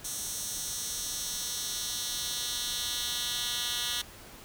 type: tone with high-pass filter sweep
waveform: 10% pulse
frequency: 241.8 Hz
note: B3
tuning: 36 cents flat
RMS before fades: -34 dBFS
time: 0.04-4.02 s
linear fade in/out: 10 ms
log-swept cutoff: 6800 to 3000 Hz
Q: 1.5
effects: pink hiss -49 dBFS RMS until 4.44 s